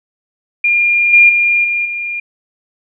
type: tone with level steps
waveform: sine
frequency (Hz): 2408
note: D7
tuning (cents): +43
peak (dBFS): -9 / -3 / -9 / -13 / -18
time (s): 0.64-2.2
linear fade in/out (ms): 5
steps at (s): 1.13 / 1.29 / 1.64 / 1.85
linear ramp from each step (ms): 5
effects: none